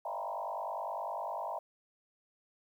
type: tone with frequency modulation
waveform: sine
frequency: 800 Hz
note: G5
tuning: 35 cents sharp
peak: -35 dBFS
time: 0.05-1.59 s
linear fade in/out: 5 ms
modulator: 49.9 Hz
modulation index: 4.1
effects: 11-bit